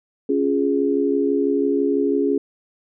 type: chord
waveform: sine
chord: Db major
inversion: none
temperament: equal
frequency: 277.2 / 349.2 / 415.3 Hz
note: Db4 / F4 / Ab4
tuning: 0 / 0 / 0 cents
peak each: -20 / -24 / -20 dBFS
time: 0.29-2.38 s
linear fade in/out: 5 ms
effects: none